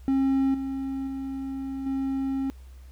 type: tone with level steps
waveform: triangle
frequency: 269.1 Hz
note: C4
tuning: 49 cents sharp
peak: -18 / -26 / -28 / -23 dBFS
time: 0.08-2.5 s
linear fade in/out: 0 ms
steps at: 0.54 / 1.07 / 1.86 s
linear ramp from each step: 5 ms
effects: added 64 Hz sine -43 dBFS peak until 2.91 s + pink hiss -61 dBFS RMS until 2.91 s